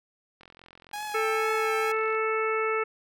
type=click train; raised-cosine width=0.3 ms; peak=-34 dBFS; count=77; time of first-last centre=0.41-2.149 s; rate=43.7 Hz
type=tone with vibrato; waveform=sawtooth; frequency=823 Hz; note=G#5; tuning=16 cents flat; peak=-29 dBFS; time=0.93-1.92 s; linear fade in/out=5 ms; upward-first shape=triangle; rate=2.1 Hz; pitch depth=62 cents each way
type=harmonic tone; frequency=440 Hz; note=A4; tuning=in tune; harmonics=1 / 2 / 3 / 4 / 5 / 6; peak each=-27 / -38 / -29 / -38 / -33 / -38 dBFS; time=1.14-2.84 s; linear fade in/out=10 ms
effects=none